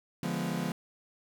40% pulse chord, D diminished seventh, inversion none, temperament equal with one note detuned, 146.83 / 174.61 / 209.5 / 246.9 Hz, D3 / F3 / Ab3 / Cb4, 0 / 0 / +15 / 0 cents, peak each -38 / -33 / -37 / -36 dBFS, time 0.23-0.72 s, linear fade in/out 2 ms, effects none

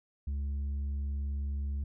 sine tone with tanh clipping, 70.4 Hz, C#2, 27 cents sharp, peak -32 dBFS, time 0.27-1.84 s, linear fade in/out 5 ms, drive 4 dB, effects none

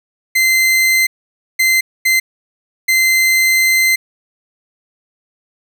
40% pulse tone bursts at uneven times, 2070 Hz, C7, 19 cents flat, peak -9 dBFS, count 4, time 0.35-1.07 / 1.59-1.81 / 2.05-2.2 / 2.88-3.96 s, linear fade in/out 10 ms, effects none

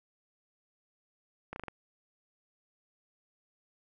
slowing click train, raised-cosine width 0.5 ms, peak -24 dBFS, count 5, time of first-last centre 1.53-1.683 s, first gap 31 ms, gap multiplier 1.14, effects none

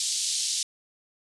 white band-pass noise, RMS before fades -28 dBFS, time 0-0.63 s, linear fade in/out 2 ms, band 3600 to 8300 Hz, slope 24 dB/octave, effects resampled to 24000 Hz

